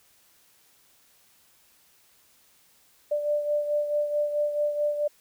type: beating tone pair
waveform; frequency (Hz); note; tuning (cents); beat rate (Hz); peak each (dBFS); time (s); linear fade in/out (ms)
sine; 590 / 594.6; D5 / D5; +8 / +21; 4.6; -24 / -32; 3.11-5.08; 10
effects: white hiss -61 dBFS RMS until 5.2 s